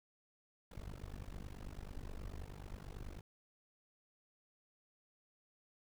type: noise with amplitude modulation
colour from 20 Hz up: brown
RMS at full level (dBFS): -43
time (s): 0.71-3.21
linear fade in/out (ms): 5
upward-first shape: sine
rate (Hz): 49.3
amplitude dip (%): 100
effects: none